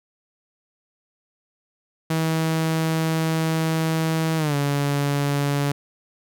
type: tone with pitch glide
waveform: sawtooth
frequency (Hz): 160.9 to 142.52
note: E3 to C#3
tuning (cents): -42 to +48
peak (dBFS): -16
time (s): 2.1-5.72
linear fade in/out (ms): 5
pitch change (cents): -210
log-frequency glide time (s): 4.37-4.55
effects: none